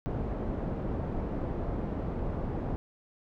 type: low-pass noise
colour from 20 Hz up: pink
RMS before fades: -33 dBFS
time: 0.06-2.76 s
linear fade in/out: 0 ms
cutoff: 620 Hz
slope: 12 dB/octave
effects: none